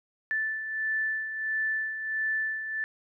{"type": "beating tone pair", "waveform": "sine", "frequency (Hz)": [1756, 1757.5], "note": ["A6", "A6"], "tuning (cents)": [-4, -2], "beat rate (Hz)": 1.5, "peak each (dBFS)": [-36, -28], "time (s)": [0.31, 2.84], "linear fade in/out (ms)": 0, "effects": []}